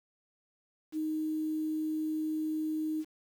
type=tone with quantisation; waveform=sine; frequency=311.1 Hz; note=D#4; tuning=in tune; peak=-30 dBFS; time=0.92-3.05 s; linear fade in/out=50 ms; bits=9; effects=none